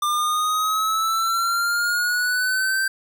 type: exponential sweep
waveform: square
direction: up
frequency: 1192 to 1566 Hz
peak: -20 dBFS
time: 0.02-2.88 s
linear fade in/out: 5 ms
effects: none